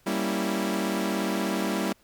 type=chord; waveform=sawtooth; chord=G diminished seventh; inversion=none; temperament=equal; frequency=196 / 233.1 / 277.2 / 329.6 Hz; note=G3 / Bb3 / Db4 / Fb4; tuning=0 / 0 / 0 / 0 cents; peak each=-25 / -28 / -30 / -27 dBFS; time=0.06-1.93 s; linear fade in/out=10 ms; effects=pink hiss -62 dBFS RMS until 2.03 s